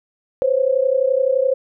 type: tone pair together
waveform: sine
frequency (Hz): 511 / 542.7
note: C5 / C#5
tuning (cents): -41 / -37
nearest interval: minor second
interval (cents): 104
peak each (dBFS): -17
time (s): 0.42-1.54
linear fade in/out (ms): 0
effects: none